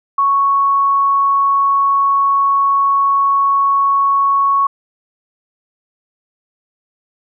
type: tone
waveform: sine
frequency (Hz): 1108.7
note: C#6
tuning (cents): 0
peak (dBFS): -10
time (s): 0.18-4.67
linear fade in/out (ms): 5
effects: none